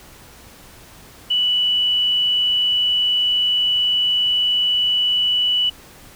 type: tone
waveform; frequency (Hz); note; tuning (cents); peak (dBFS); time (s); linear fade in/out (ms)
sine; 2960; F#7; 0; -15; 1.3-5.7; 10
effects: pink hiss -44 dBFS RMS until 6.15 s